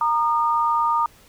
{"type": "tone pair together", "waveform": "sine", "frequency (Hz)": [928.7, 1219], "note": ["A#5", "D#6"], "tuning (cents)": [-7, -36], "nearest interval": "perfect fourth", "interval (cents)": 471, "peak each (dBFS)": -20, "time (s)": [0.01, 1.06], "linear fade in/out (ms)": 2, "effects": ["pink hiss -52 dBFS RMS until 1.28 s"]}